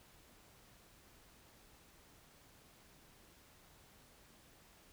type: silence
effects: pink hiss -64 dBFS RMS until 4.92 s